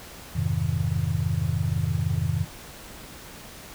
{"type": "chord", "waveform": "sine", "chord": "F minor seventh", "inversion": "none", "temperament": "just", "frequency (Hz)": [87.31, 104.77, 130.96, 157.15], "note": ["F2", "Ab2", "C3", "Eb3"], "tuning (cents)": [0, 16, 2, 18], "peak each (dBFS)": -28, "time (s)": [0.35, 2.45], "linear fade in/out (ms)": 10, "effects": ["pink hiss -43 dBFS RMS until 3.74 s"]}